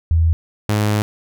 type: tone pair in turn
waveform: sine / sawtooth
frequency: 82 / 105.12 Hz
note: E2 / G#2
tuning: -9 / +21 cents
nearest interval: major third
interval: 430 cents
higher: second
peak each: -11 / -11 dBFS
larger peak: neither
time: 0.11-0.33 / 0.69-1.02 s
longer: second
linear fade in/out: 0 ms
effects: none